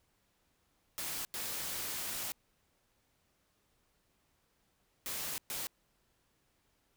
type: noise bursts at uneven times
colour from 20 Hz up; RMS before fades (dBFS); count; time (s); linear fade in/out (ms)
white; -39; 4; 0.98-1.25 / 1.34-2.32 / 5.06-5.38 / 5.5-5.67; 0
effects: pink hiss -75 dBFS RMS until 6.96 s